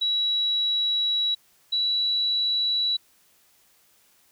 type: tone pair in turn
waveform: sine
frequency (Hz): 3900 / 3927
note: B7 / B7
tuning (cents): -23 / -11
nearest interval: unison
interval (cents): 12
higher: second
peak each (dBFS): -21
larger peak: neither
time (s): 0.01-1.35 / 1.72-2.97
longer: first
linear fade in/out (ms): 10
effects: white hiss -61 dBFS RMS until 4.31 s